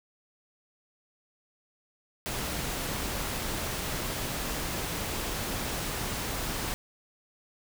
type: noise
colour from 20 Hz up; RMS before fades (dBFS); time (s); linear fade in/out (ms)
pink; -33; 2.26-6.74; 0
effects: none